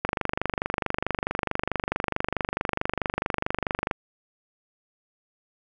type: click train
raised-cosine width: 0.5 ms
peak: -9 dBFS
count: 96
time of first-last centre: 0.05-3.912 s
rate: 24.6 Hz
effects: none